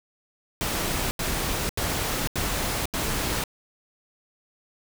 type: noise bursts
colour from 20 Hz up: pink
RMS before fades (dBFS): -27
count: 5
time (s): 0.61-3.438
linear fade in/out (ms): 0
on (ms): 500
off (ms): 82
effects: none